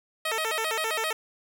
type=tone with vibrato; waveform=10% pulse; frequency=531 Hz; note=C5; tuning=25 cents sharp; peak=-18 dBFS; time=0.25-1.13 s; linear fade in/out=5 ms; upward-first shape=square; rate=7.6 Hz; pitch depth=300 cents each way; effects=none